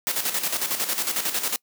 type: noise with tremolo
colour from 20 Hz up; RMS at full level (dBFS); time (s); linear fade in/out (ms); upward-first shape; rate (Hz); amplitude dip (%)
white; -24; 0.07-1.56; 0; square; 11; 60
effects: noise-tail reverb RT60 0.1 s tail -25 dB re dry + high-pass 200 Hz 12 dB/octave